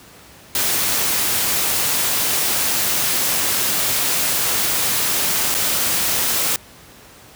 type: noise with dropouts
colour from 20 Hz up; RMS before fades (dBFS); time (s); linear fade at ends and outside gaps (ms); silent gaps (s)
white; -19; 0.55-6.56; 1; 5.543-5.548
effects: pink hiss -44 dBFS RMS until 7.35 s + high-pass 60 Hz 12 dB/octave